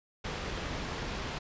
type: low-pass noise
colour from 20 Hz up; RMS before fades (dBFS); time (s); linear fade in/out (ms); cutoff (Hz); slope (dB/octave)
pink; -37; 0.24-1.39; 10; 4600; 12
effects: resampled to 16000 Hz